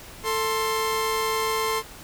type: tone pair together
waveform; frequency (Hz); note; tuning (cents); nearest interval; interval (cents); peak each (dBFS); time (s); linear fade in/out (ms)
sawtooth; 442.9 / 1053.4; A4 / C6; +11 / +11; octave + minor third; 1500; -22; 0.23-1.83; 50
effects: pink hiss -43 dBFS RMS until 2.03 s